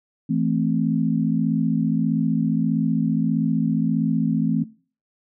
sine chord, A minor, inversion second, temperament equal, 164.81 / 220 / 261.6 Hz, E3 / A3 / C4, 0 / 0 / 0 cents, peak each -23 dBFS, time 0.29-4.64 s, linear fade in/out 10 ms, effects noise-tail reverb RT60 0.4 s tail -19 dB re dry

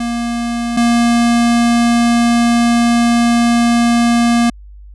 square tone pair in turn, 235.8 / 235.8 Hz, A#3 / A#3, +20 / +20 cents, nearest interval unison, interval 0 cents, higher neither, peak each -17 / -10 dBFS, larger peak second, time 0-0.77 / 0.77-4.5 s, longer second, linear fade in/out 5 ms, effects added 50 Hz sine -33 dBFS peak until 4.94 s + resampled to 24000 Hz

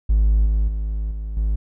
triangle tone with level steps, 52.8 Hz, G#1, 29 cents sharp, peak -10 / -13 / -19 / -23 / -15 dBFS, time 0.09-1.56 s, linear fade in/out 10 ms, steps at 0.46 / 0.68 / 1.11 / 1.37 s, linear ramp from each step 2 ms, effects tanh soft clip ceiling -7 dBFS

